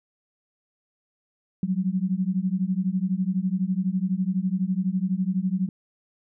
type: beating tone pair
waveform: sine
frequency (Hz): 180.8 / 192.8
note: F#3 / G3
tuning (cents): -40 / -28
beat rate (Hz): 12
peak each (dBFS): -25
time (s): 1.63-5.69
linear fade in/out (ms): 2
effects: none